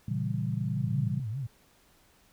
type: chord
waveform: sine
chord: A# diminished seventh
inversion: none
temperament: equal with one note detuned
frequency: 116.54 / 138.59 / 164.81 / 194.98 Hz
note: A#2 / C#3 / E3 / G3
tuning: 0 / 0 / 0 / -9 cents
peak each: -32 / -33 / -35 / -35 dBFS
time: 0.08-1.2 s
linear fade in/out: 5 ms
type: tone with vibrato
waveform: sine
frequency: 121.4 Hz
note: B2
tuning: 29 cents flat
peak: -31 dBFS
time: 0.74-1.47 s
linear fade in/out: 10 ms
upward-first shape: sine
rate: 5 Hz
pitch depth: 260 cents each way
effects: pink hiss -63 dBFS RMS until 2.32 s